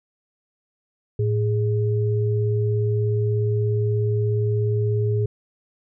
sine tone pair together, 110.4 / 413.3 Hz, A2 / G#4, +6 / -8 cents, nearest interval octave + major seventh, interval 2286 cents, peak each -19 / -25 dBFS, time 1.19-5.26 s, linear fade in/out 5 ms, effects none

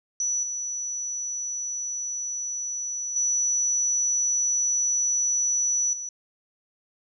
sine tone with level steps, 5920 Hz, F#8, in tune, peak -23 / -28 / -21 / -31 dBFS, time 0.2-6.09 s, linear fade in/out 2 ms, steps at 0.43 / 3.16 / 5.93 s, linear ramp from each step 2 ms, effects none

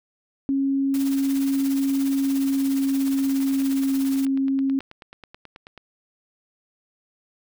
sine tone with pitch glide, 273.3 to 270 Hz, C#4 to C#4, -24 to -45 cents, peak -19 dBFS, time 0.49-4.79 s, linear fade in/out 0 ms, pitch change -21 cents, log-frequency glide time 2.01-4.64 s
white noise with tremolo, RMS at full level -35 dBFS, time 0.94-4.25 s, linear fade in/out 0 ms, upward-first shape triangle, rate 17 Hz, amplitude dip 70%
click train, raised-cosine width 0.3 ms, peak -26 dBFS, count 26, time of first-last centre 3.08-5.777 s, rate 9.27 Hz
effects none

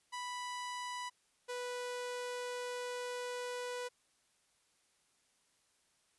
sawtooth tone pair in turn, 987.8 / 492.8 Hz, B5 / B4, 0 / -4 cents, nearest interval octave, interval 1204 cents, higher first, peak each -36 / -35 dBFS, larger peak second, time 0.12-1.1 / 1.48-3.89 s, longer second, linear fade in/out 20 ms, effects white hiss -74 dBFS RMS until 6.18 s + resampled to 24000 Hz

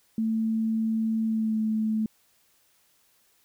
sine tone with pitch glide, 222.4 to 218.2 Hz, A3 to A3, +19 to -14 cents, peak -23 dBFS, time 0.18-2.06 s, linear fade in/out 2 ms, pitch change -33 cents, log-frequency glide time 1.25-1.59 s, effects white hiss -65 dBFS RMS until 3.44 s

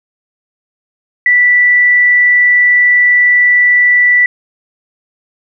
sine tone, 1967 Hz, B6, 7 cents flat, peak -5 dBFS, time 1.26-4.26 s, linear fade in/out 2 ms, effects none

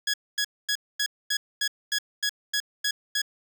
15% pulse tone bursts, 1672 Hz, G#6, 11 cents sharp, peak -17 dBFS, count 11, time 0.07-3.218 s, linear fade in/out 5 ms, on 68 ms, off 240 ms, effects none

